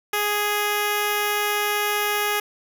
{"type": "tone with notch filter", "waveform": "5% pulse", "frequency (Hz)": 415.3, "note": "G#4", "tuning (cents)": 0, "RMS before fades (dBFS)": -23, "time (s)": [0.13, 2.4], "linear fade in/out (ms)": 5, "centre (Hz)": 4300, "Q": 1.2, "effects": []}